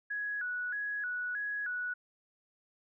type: tone with vibrato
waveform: sine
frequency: 1568 Hz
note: G6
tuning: in tune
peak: -33 dBFS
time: 0.1-1.94 s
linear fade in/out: 10 ms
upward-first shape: square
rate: 1.6 Hz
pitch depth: 110 cents each way
effects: none